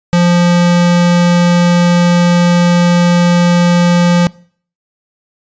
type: tone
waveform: square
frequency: 174.61 Hz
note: F3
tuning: in tune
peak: -7 dBFS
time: 0.13-4.27 s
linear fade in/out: 0 ms
effects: noise-tail reverb RT60 0.5 s tail -23 dB re dry + resampled to 16000 Hz